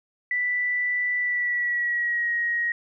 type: tone with pitch glide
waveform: sine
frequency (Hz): 1975.5 to 1887.4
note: B6 to A#6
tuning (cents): 0 to +21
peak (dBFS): -22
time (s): 0.31-2.72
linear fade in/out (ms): 2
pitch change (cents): -79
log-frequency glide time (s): 1.18-2.32
effects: none